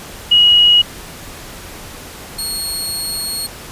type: tone pair in turn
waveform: sine / 20% pulse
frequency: 2900 / 4316 Hz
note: F#7 / C#8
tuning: -35 / -47 cents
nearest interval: perfect fifth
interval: 688 cents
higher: second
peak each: -6 / -14 dBFS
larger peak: first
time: 0.31-0.82 / 2.38-3.47 s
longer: second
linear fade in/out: 10 ms
effects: pink hiss -33 dBFS RMS until 3.71 s + resampled to 32000 Hz